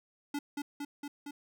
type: tone with echo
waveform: square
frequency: 288 Hz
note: D4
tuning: 34 cents flat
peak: -33 dBFS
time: 0.34-0.39 s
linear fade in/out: 5 ms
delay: 230 ms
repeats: 4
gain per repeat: -2 dB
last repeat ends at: 1.31 s
effects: none